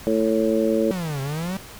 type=harmonic tone; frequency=111 Hz; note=A2; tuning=16 cents sharp; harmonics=2 / 3 / 4 / 5; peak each=-23 / -23 / -23 / -23 dBFS; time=0.07-0.91 s; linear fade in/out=0 ms
type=exponential two-way sweep; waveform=45% pulse; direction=down then up; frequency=196 to 132.8 to 196 Hz; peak=-25 dBFS; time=0.91-1.57 s; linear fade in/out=2 ms; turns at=1.21 s
effects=pink hiss -41 dBFS RMS until 1.79 s